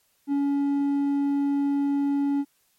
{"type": "tone with hard clipping", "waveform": "sine", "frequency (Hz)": 282, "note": "C#4", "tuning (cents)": 30, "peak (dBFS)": -22, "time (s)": [0.27, 2.45], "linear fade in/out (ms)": 50, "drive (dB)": 3, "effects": ["white hiss -67 dBFS RMS until 2.78 s", "MP3 64 kbps"]}